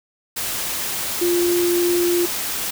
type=tone in noise; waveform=sine; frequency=349.2 Hz; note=F4; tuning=in tune; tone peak=-16 dBFS; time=1.21-2.26 s; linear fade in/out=10 ms; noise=white; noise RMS=-25 dBFS; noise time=0.36-2.71 s; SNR=+6 dB; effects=none